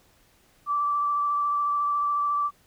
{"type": "tone with vibrato", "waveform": "sine", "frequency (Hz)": 1164, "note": "D6", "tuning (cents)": -16, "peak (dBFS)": -22, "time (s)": [0.66, 2.51], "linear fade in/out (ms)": 50, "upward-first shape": "triangle", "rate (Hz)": 14, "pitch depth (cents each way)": 15, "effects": ["pink hiss -61 dBFS RMS until 2.66 s"]}